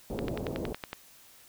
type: low-pass noise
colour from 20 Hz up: white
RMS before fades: -35 dBFS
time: 0.1-0.73 s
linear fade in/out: 2 ms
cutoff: 540 Hz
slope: 24 dB/octave
type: click train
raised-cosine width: 0.3 ms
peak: -19 dBFS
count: 9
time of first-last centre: 0.19-0.931 s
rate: 10.8 Hz
effects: white hiss -56 dBFS RMS until 1.48 s